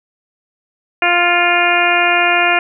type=harmonic tone with a mistuned harmonic; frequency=349.2 Hz; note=F4; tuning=in tune; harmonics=1 / 2 / 3 / 4 / 5 / 6 / 7 / 8; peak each=-22 / -16 / -22 / -18 / -19 / -20 / -16 / -21 dBFS; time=1.02-2.59 s; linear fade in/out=2 ms; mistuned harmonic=6; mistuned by=+24 cents; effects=none